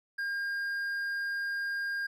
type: tone with hard clipping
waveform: triangle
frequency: 1611 Hz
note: G6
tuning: 47 cents sharp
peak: -32 dBFS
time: 0.18-2.07 s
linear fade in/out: 10 ms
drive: 7 dB
effects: none